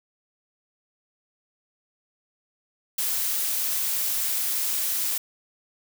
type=noise; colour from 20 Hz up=blue; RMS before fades=-26 dBFS; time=2.98-5.18 s; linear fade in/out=5 ms; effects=none